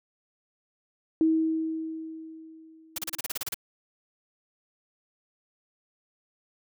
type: tone with exponential decay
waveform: sine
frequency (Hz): 320.4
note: E4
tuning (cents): -49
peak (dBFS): -18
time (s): 1.21-3.19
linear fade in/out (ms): 1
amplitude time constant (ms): 430
type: noise bursts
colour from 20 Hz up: white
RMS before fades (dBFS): -31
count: 11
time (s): 2.96-3.544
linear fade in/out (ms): 5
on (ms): 24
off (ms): 32
effects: none